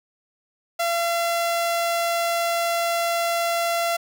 sawtooth tone, 681 Hz, F5, 44 cents flat, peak -17 dBFS, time 0.79-3.97 s, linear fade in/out 10 ms, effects none

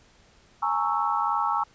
sine chord, A# half-diminished seventh, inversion third, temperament equal with one note detuned, 830.6 / 913.7 / 1108.7 / 1318.5 Hz, G#5 / A#5 / C#6 / E6, 0 / -35 / 0 / 0 cents, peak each -28 dBFS, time 0.62-1.64 s, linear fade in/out 10 ms, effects pink hiss -58 dBFS RMS until 1.74 s + resampled to 16000 Hz

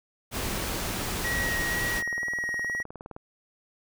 pink noise, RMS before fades -31 dBFS, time 0.31-2.03 s, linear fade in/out 50 ms
triangle tone with vibrato, 1900 Hz, A#6, 33 cents sharp, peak -26 dBFS, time 1.24-2.83 s, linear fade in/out 10 ms, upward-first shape square, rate 2.1 Hz, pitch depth 9 cents each way
click train, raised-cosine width 1 ms, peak -26 dBFS, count 31, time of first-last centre 1.61-3.164 s, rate 19.3 Hz
effects none

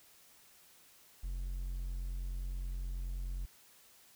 triangle tone, 44.73 Hz, F1, 42 cents sharp, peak -34 dBFS, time 1.23-3.46 s, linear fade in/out 10 ms, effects white hiss -62 dBFS RMS until 4.15 s

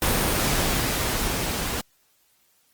pink noise with level ramp, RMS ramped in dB -21 to -28 dBFS, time 0.02-1.81 s, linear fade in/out 2 ms, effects white hiss -64 dBFS RMS until 2.73 s + Opus 24 kbps

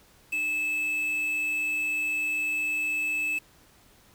triangle tone with quantisation, 2612 Hz, E7, 17 cents flat, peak -24 dBFS, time 0.32-3.39 s, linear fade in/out 10 ms, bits 7, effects pink hiss -58 dBFS RMS until 4.14 s

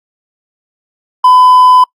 triangle tone with hard clipping, 1006 Hz, B5, 32 cents sharp, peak -3 dBFS, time 1.24-1.84 s, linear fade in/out 5 ms, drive 5 dB, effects noise-tail reverb RT60 0.1 s tail -25 dB re dry + Opus 48 kbps

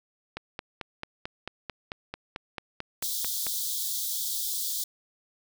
click train, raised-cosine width 0.3 ms, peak -18 dBFS, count 15, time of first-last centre 0.37-3.467 s, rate 4.52 Hz
white high-pass noise, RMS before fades -31 dBFS, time 3.02-4.84 s, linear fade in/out 5 ms, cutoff 3300 Hz, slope 96 dB/octave
effects none

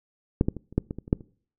clicks, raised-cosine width 3 ms, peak -6 / -10 / -22 / -30 / -8 / -18 / -22 / -28 / -6 / -30 dBFS, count 10, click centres 0.411 / 0.485 / 0.567 / 0.726 / 0.78 / 0.909 / 0.986 / 1.079 / 1.129 / 1.208 s, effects noise-tail reverb RT60 0.5 s tail -25 dB re dry

